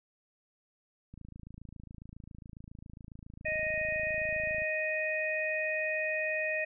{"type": "click train", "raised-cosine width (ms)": 5, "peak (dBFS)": -35, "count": 96, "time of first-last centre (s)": [1.14, 4.62], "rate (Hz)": 27.3}
{"type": "harmonic tone", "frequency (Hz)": 622.3, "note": "D#5", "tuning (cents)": 0, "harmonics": [1, 3, 4], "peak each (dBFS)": [-34, -34, -34], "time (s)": [3.45, 6.65], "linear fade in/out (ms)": 10}
{"effects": []}